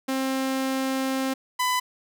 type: tone pair in turn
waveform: sawtooth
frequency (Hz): 265.2 / 1001.3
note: C4 / B5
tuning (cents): +23 / +24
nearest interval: octave + major seventh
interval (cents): 2301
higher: second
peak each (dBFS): -20 / -18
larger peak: second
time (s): 0.08-1.34 / 1.59-1.8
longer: first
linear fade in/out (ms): 10
effects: none